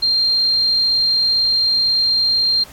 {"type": "tone", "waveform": "sine", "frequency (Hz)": 4186, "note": "C8", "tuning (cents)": 0, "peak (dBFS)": -13, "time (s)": [0.02, 2.64], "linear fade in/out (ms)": 10, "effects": ["pink hiss -42 dBFS RMS until 2.72 s", "AAC 64 kbps"]}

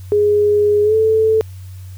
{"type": "tone with pitch glide", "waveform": "sine", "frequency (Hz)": [415.3, 439.5], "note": ["G#4", "A4"], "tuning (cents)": [0, -2], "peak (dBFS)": -10, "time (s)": [0.12, 1.41], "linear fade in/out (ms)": 0, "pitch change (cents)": 98, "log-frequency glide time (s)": [0.83, 0.95], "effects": ["added 93 Hz sine -30 dBFS peak until 1.97 s", "white hiss -49 dBFS RMS until 1.97 s"]}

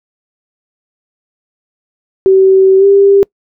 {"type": "tone with pitch glide", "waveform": "sine", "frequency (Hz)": [382.5, 397.1], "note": ["G4", "G4"], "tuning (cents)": [-42, 22], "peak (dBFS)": -3, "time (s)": [2.26, 3.23], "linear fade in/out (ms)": 0, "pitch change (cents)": 64, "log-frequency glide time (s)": [2.78, 2.85], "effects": ["noise-tail reverb RT60 0.1 s tail -26 dB re dry"]}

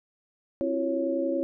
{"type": "tone cluster", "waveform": "sine", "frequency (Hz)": [266.2, 333.5, 364.1, 553], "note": ["C4", "E4", "F#4", "C#5"], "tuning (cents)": [30, 20, -28, -4], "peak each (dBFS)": [-31, -29, -37, -28], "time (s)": [0.61, 1.43], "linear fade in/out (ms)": 0, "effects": []}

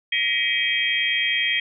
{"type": "tone cluster", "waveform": "sine", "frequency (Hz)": [1896, 2026, 2287, 2515, 3225], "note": ["A#6", "B6", "D7", "D#7", "G7"], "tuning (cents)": [29, 44, -47, 18, 48], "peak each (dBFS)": [-26, -29, -26, -28, -23], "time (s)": [0.12, 1.6], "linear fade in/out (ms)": 5, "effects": []}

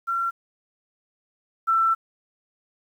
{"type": "tone pair in turn", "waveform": "sine", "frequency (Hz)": [1364, 1336.7], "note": ["F6", "E6"], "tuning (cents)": [-41, 24], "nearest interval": "unison", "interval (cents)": 35, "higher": "first", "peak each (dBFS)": [-22, -17], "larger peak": "second", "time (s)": [[0.07, 0.31], [1.67, 1.95]], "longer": "second", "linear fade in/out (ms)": 20, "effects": ["9-bit"]}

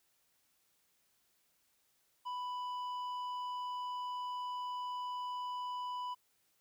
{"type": "tone with tanh clipping", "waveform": "sine", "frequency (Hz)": 992, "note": "B5", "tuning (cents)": 7, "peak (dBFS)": -39, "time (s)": [2.25, 6.15], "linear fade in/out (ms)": 20, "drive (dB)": 8, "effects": ["white hiss -75 dBFS RMS until 6.6 s"]}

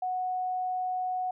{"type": "tone", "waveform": "sine", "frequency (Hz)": 737, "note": "F#5", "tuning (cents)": -7, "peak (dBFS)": -28, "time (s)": [0.02, 1.31], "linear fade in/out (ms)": 5, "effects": []}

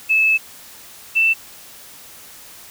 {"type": "tone pair in turn", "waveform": "sine", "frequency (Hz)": [2609, 2665], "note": ["E7", "E7"], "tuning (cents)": [-18, 18], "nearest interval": "unison", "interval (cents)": 36, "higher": "second", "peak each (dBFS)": -12, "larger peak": "neither", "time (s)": [[0.09, 0.38], [1.15, 1.34]], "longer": "first", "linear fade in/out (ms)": 20, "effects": ["white hiss -41 dBFS RMS until 2.7 s"]}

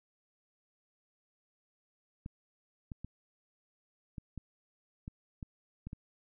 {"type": "clicks", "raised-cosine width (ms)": 5, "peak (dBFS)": -29, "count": 9, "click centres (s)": [2.261, 2.918, 3.046, 4.182, 4.377, 5.079, 5.428, 5.87, 5.931], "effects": []}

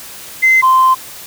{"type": "tone pair in turn", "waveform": "sine", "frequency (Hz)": [2065, 1039.7], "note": ["C7", "C6"], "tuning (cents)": [-23, -11], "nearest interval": "octave", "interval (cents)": 1188, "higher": "first", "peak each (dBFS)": -5, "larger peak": "neither", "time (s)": [[0.42, 0.62], [0.62, 0.95]], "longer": "second", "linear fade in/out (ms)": 20, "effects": ["tanh soft clip ceiling -2 dBFS", "white hiss -32 dBFS RMS until 1.26 s"]}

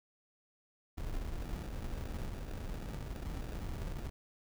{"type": "noise with sample-and-hold", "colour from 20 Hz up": "brown", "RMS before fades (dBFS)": -40, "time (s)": [0.97, 4.1], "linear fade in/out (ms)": 10, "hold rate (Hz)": 1050, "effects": []}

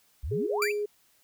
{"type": "exponential sweep", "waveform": "sine", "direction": "up", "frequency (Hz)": [56.6, 2800], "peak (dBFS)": -30, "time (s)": [0.23, 0.72], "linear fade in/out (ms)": 10}
{"type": "tone", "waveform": "sine", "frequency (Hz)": 415.3, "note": "G#4", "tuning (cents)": 0, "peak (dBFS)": -27, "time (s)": [0.31, 0.86], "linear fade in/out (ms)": 10}
{"type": "tone with exponential decay", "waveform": "sawtooth", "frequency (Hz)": 2349, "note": "D7", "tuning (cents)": 0, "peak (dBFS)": -20, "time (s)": [0.62, 0.83], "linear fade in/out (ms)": 2, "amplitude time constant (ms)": 44}
{"effects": ["white hiss -65 dBFS RMS until 1.23 s"]}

